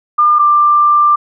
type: tone pair in turn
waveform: sine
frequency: 1203 / 1185.1 Hz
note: D6 / D6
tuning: +41 / +15 cents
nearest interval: unison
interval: 26 cents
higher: first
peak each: -6 dBFS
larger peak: neither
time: 0.18-0.39 / 0.39-1.16 s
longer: second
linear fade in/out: 10 ms
effects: none